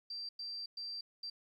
sine tone bursts at uneven times, 4699 Hz, D8, in tune, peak -40 dBFS, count 4, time 0.1-0.29 / 0.39-0.66 / 0.77-1.01 / 1.23-1.3 s, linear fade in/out 5 ms, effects 12-bit

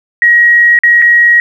sine tone with dropouts, 1897 Hz, A#6, 30 cents sharp, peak -3 dBFS, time 0.22-1.4 s, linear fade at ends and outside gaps 1 ms, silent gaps 0.789-0.835 / 1.018-1.022 s, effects 7-bit

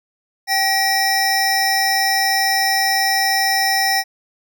square tone cluster, 779 / 1903 / 5300 Hz, G5 / A#6 / E8, -11 / +35 / +9 cents, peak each -20 dBFS, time 0.47-4.04 s, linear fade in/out 50 ms, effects none

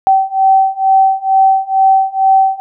sine beating tone pair, 769 / 771.2 Hz, G5 / G5, -33 / -28 cents, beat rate 2.2 Hz, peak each -11 / -10 dBFS, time 0.07-2.6 s, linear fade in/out 0 ms, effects none

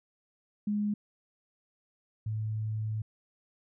sine tone pair in turn, 207.7 / 108.67 Hz, G#3 / A2, 0 / -21 cents, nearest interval major seventh, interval 1121 cents, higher first, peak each -27 / -30 dBFS, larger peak first, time 0.67-0.94 / 2.26-3.02 s, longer second, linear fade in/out 5 ms, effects none

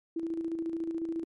sine tone with tremolo, 329.6 Hz, E4, in tune, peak -29 dBFS, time 0.16-1.24 s, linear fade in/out 5 ms, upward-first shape square, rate 14 Hz, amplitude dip 45%, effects MP3 48 kbps

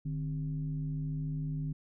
sine tone with frequency modulation, 150.2 Hz, D3, 39 cents sharp, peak -32 dBFS, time 0.05-1.73 s, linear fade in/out 10 ms, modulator 113 Hz, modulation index 0.57, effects none

